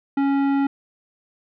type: tone with tanh clipping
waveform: sine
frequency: 277.2 Hz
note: C#4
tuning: in tune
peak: -19 dBFS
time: 0.17-0.67 s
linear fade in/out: 5 ms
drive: 14 dB
effects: none